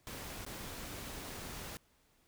pink noise with dropouts, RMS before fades -45 dBFS, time 0.07-1.77 s, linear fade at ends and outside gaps 0 ms, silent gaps 0.45-0.464 s, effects pink hiss -71 dBFS RMS until 2.27 s

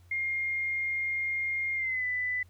sine tone with pitch glide, 2125 to 1994.2 Hz, C7 to B6, +26 to +16 cents, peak -28 dBFS, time 0.11-2.43 s, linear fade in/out 5 ms, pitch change -110 cents, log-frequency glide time 1.75-2.05 s, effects added 88 Hz sine -54 dBFS peak until 2.49 s + pink hiss -67 dBFS RMS until 2.49 s

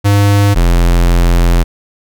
square tone pair in turn, 101.1 / 43.15 Hz, G#2 / F1, -46 / -20 cents, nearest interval octave + minor third, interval 1474 cents, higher first, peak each -7 dBFS, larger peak neither, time 0.04-0.55 / 0.55-1.64 s, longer second, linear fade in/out 20 ms, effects none

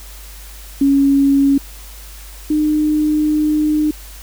sine tone pair in turn, 277.6 / 303.9 Hz, C#4 / D#4, +3 / -41 cents, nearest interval major second, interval 156 cents, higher second, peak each -9 / -12 dBFS, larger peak first, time 0.81-1.58 / 2.5-3.91 s, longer second, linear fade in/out 5 ms, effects added 50 Hz sine -34 dBFS peak until 4.22 s + white hiss -39 dBFS RMS until 4.22 s

